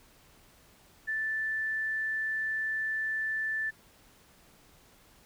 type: tone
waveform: sine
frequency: 1760 Hz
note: A6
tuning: in tune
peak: -29 dBFS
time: 1.07-3.71 s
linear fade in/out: 20 ms
effects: pink hiss -60 dBFS RMS until 5.25 s